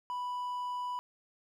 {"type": "tone", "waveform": "triangle", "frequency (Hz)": 987.8, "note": "B5", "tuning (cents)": 0, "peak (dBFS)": -32, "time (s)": [0.1, 0.99], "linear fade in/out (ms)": 0, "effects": []}